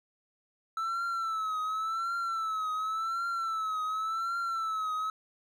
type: tone with vibrato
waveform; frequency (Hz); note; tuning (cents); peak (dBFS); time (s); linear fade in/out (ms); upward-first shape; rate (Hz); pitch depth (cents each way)
triangle; 1318.5; E6; 0; -28; 0.77-5.1; 2; triangle; 0.9; 85
effects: none